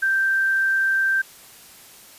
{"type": "tone", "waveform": "sine", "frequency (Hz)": 1568, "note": "G6", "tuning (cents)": 0, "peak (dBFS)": -17, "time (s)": [0.02, 1.22], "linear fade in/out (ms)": 10, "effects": ["white hiss -46 dBFS RMS until 2.18 s", "resampled to 32000 Hz"]}